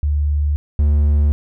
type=tone pair in turn; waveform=sine / triangle; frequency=73.42 / 73.42 Hz; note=D2 / D2; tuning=0 / 0 cents; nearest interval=unison; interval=0 cents; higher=neither; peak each=-14 / -9 dBFS; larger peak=second; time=0.03-0.56 / 0.79-1.32 s; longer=neither; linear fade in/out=0 ms; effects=none